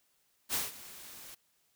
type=noise with ADSR envelope; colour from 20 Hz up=white; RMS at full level=-31 dBFS; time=0.49-1.35 s; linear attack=52 ms; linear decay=170 ms; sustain=-18 dB; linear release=9 ms; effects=white hiss -73 dBFS RMS until 1.75 s